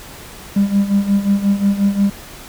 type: tone with tremolo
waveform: triangle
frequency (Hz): 199.8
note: G3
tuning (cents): +33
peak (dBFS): -6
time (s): 0.56-2.1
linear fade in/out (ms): 5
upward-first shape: sine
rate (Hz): 5.6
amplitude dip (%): 80
effects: tanh soft clip ceiling -6 dBFS + pink hiss -36 dBFS RMS until 2.48 s